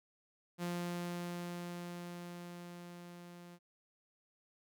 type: tone with level ramp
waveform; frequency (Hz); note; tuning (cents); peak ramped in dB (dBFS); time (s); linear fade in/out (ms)
sawtooth; 174.7; F3; +1; -32 to -48; 0.58-3.59; 50
effects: none